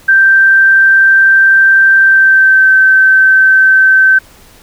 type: tone with pitch glide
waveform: sine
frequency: 1568 to 1543.7 Hz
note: G6 to G6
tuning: 0 to -27 cents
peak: -3 dBFS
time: 0.08-4.19 s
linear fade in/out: 10 ms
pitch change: -27 cents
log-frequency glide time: 2-2.71 s
effects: pink hiss -41 dBFS RMS until 4.62 s